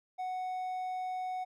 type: tone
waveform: triangle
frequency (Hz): 740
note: F#5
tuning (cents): 0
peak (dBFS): -32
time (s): 0.18-1.45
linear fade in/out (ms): 20
effects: none